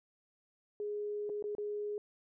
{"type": "tone with dropouts", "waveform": "sine", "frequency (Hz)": 415.7, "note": "G#4", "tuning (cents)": 2, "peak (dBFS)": -35, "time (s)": [0.8, 1.98], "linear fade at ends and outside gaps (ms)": 1, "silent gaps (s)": [[1.293, 1.298], [1.425, 1.44], [1.551, 1.582]], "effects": []}